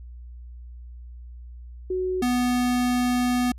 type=tone pair in turn; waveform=sine / square; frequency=370 / 246.9 Hz; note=F#4 / B3; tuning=0 / 0 cents; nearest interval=perfect fifth; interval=700 cents; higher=first; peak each=-23 / -21 dBFS; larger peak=second; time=1.9-2.22 / 2.22-3.52 s; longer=second; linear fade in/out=5 ms; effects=added 60 Hz sine -38 dBFS peak until 3.58 s + resampled to 32000 Hz